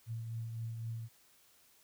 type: tone with tremolo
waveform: sine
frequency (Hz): 114.2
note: A#2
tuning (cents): -35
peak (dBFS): -36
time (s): 0.06-1.09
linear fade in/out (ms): 50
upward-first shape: triangle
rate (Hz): 3.9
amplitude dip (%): 40
effects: white hiss -66 dBFS RMS until 1.83 s